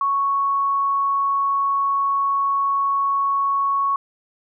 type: tone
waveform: sine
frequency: 1108.7 Hz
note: C#6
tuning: in tune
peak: -17 dBFS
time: 0.01-3.96 s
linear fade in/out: 2 ms
effects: none